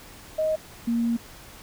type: tone pair in turn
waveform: sine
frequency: 626 / 233.4 Hz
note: D#5 / A#3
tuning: +10 / +2 cents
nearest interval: octave + perfect fourth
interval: 1708 cents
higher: first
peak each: -21 dBFS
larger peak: neither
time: 0.38-0.56 / 0.87-1.17 s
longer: second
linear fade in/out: 10 ms
effects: pink hiss -46 dBFS RMS until 1.62 s